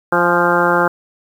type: harmonic tone with a mistuned harmonic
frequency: 174.61 Hz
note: F3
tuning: in tune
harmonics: 1 / 2 / 3 / 4 / 5 / 6 / 7 / 8 / 9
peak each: -23 / -19 / -18 / -23 / -19 / -21 / -21 / -18 / -22 dBFS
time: 0.12-0.88 s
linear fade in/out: 5 ms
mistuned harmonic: 5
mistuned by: -30 cents
effects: 7-bit